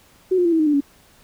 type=tone with pitch steps; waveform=sine; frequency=372.2 / 355.4 / 339.3 / 324 / 309.4 / 295.4 / 282.1 Hz; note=F#4 / F4 / F4 / E4 / D#4 / D4 / C#4; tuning=+10 / +30 / -50 / -30 / -10 / +10 / +30 cents; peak=-14 dBFS; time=0.31-0.807 s; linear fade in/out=10 ms; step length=71 ms; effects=pink hiss -53 dBFS RMS until 1.23 s